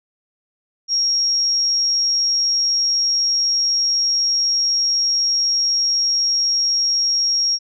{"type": "tone", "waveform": "sine", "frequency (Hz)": 5588, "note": "F8", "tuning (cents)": 0, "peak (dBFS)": -15, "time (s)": [0.88, 7.59], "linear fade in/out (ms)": 50, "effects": []}